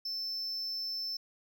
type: tone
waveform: triangle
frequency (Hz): 5300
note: E8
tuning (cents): +9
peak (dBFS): -33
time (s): 0.05-1.17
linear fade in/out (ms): 5
effects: none